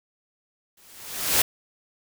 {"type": "noise with exponential growth", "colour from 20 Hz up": "white", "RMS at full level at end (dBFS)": -17, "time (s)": [0.77, 1.42], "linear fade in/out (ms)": 5, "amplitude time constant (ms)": 140, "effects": []}